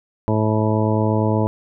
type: harmonic tone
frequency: 108.4 Hz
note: A2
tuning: 25 cents flat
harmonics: 1 / 2 / 3 / 4 / 5 / 6 / 8 / 9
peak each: -19 / -22 / -24 / -25 / -26 / -27 / -28 / -29 dBFS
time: 0.28-1.47 s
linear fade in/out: 0 ms
effects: none